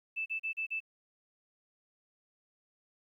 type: tone bursts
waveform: sine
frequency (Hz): 2637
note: E7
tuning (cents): 0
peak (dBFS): -32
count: 5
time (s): 0.16-0.804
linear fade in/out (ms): 20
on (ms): 100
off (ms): 36
effects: 12-bit